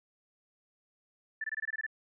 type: tone bursts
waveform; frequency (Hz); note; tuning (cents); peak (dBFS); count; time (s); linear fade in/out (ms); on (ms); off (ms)
sine; 1760; A6; 0; -32; 9; 1.41-1.865; 5; 31; 22
effects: none